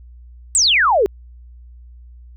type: exponential sweep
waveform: sine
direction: down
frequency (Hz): 8372 to 370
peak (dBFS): -11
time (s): 0.55-1.06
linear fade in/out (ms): 0
effects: added 60 Hz sine -38 dBFS peak until 2.36 s